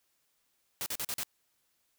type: noise bursts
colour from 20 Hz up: white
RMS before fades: -35 dBFS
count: 5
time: 0.81-1.233 s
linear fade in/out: 0 ms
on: 51 ms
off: 42 ms
effects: white hiss -75 dBFS RMS until 1.98 s